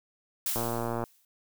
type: noise with exponential decay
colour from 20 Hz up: blue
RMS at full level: -28 dBFS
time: 0.46-1.25 s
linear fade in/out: 2 ms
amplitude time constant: 170 ms
type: click train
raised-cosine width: 1 ms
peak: -18 dBFS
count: 57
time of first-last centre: 0.56-1.039 s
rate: 117 Hz
effects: none